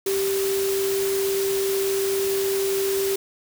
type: tone in noise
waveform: sine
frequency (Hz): 390.6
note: G4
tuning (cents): -6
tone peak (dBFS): -21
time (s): 0.06-3.16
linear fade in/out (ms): 5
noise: white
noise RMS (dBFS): -30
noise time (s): 0.06-3.16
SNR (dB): +6
effects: none